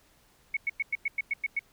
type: tone bursts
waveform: sine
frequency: 2213 Hz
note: C#7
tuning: 3 cents flat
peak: -25 dBFS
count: 9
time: 0.54-1.593 s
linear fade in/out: 5 ms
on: 29 ms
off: 99 ms
effects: pink hiss -63 dBFS RMS until 1.72 s